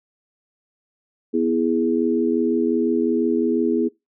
sine chord, E major, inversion second, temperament equal, 246.9 / 329.6 / 415.3 Hz, B3 / E4 / G#4, 0 / 0 / 0 cents, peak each -21 / -21 / -22 dBFS, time 1.33-3.89 s, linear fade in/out 20 ms, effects noise-tail reverb RT60 0.2 s tail -23 dB re dry

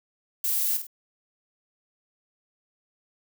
violet noise with echo, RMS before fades -26 dBFS, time 0.44-0.77 s, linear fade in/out 2 ms, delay 49 ms, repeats 2, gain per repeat -8 dB, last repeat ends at 0.868 s, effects none

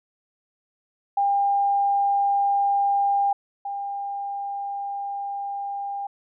sine tone pair in turn, 801 / 801 Hz, G5 / G5, +37 / +37 cents, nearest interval unison, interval 0 cents, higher neither, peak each -18 / -27 dBFS, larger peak first, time 1.17-3.33 / 3.65-6.07 s, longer second, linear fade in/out 5 ms, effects none

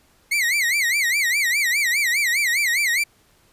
40% pulse tone with vibrato, 2093 Hz, C7, in tune, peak -17 dBFS, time 0.31-3.04 s, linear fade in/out 10 ms, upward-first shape sine, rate 4.9 Hz, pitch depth 210 cents each way, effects pink hiss -58 dBFS RMS until 3.52 s + resampled to 32000 Hz

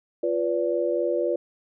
sine chord, B diminished, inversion second, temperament equal with one note detuned, 349.2 / 493.9 / 577.6 Hz, F4 / B4 / D5, 0 / 0 / -29 cents, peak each -26 dBFS, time 0.23-1.36 s, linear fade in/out 5 ms, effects none

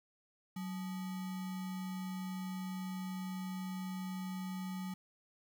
sine tone with sample-and-hold, 186.1 Hz, F#3, 10 cents sharp, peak -38 dBFS, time 0.56-4.94 s, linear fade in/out 5 ms, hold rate 1050 Hz, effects none

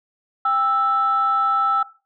sine tone pair together, 793.7 / 1318.5 Hz, G5 / E6, +21 / 0 cents, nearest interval major sixth, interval 879 cents, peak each -22 / -16 dBFS, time 0.45-1.83 s, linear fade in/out 5 ms, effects noise-tail reverb RT60 0.3 s tail -17 dB re dry + tanh soft clip ceiling -10 dBFS

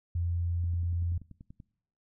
sine tone, 86 Hz, F2, 26 cents flat, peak -27 dBFS, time 0.15-1.18 s, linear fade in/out 5 ms
click train, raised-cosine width 5 ms, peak -35 dBFS, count 11, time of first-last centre 0.64-1.602 s, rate 10.4 Hz
effects noise-tail reverb RT60 0.7 s tail -24 dB re dry

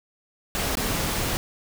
pink noise with dropouts, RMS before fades -26 dBFS, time 0.55-1.37 s, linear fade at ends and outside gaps 0 ms, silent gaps 0.753-0.771 s, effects none

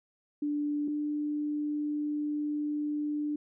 sine tone pair in turn, 293.7 / 296.9 Hz, D4 / D4, 0 / +19 cents, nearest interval unison, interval 19 cents, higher second, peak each -28 / -29 dBFS, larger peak first, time 0.42-0.88 / 0.88-3.36 s, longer second, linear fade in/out 5 ms, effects none

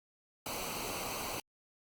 pink noise with comb filter, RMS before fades -39 dBFS, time 0.46-1.4 s, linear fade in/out 2 ms, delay 0.57 ms, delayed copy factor -0.7, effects Opus 48 kbps

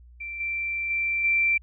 sine tone with level steps, 2349 Hz, D7, in tune, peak -32 / -26 / -23 / -19 dBFS, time 0.2-1.58 s, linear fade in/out 10 ms, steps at 0.4 / 0.9 / 1.24 s, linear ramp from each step 5 ms, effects added 60 Hz sine -47 dBFS peak until 1.62 s

